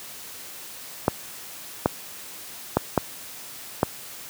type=clicks; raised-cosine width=1 ms; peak=-3 dBFS; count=5; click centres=1.081 / 1.859 / 2.77 / 2.977 / 3.831 s; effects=white hiss -40 dBFS RMS until 4.29 s + high-pass 80 Hz 12 dB/octave